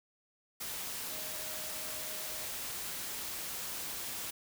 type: tone in noise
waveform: sine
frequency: 622.3 Hz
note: D#5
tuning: in tune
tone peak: -51 dBFS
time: 1.1-2.45 s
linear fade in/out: 10 ms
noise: white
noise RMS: -40 dBFS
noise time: 0.6-4.31 s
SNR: -14 dB
effects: none